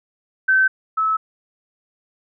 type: tone pair in turn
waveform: sine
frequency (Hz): 1539 / 1299.8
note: G6 / E6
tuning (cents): -32 / -25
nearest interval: minor third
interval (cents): 293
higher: first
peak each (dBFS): -12 / -16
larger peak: first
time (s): 0.48-0.68 / 0.97-1.17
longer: neither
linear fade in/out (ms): 10
effects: none